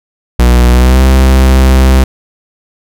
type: tone with pitch glide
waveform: 45% pulse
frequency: 60.9 to 65.27 Hz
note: B1 to C2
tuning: -24 to -4 cents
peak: -3 dBFS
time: 0.39-2.04 s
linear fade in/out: 5 ms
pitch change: +120 cents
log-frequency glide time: 0.68-1.03 s
effects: none